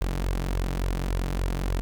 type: tone with flanger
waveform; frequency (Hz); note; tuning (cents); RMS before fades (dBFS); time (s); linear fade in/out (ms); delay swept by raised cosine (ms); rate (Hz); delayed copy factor
sawtooth; 45.19; F#1; -40; -27; 0.01-1.81; 0; 1.8 to 6.9; 3.5; +0.6
effects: none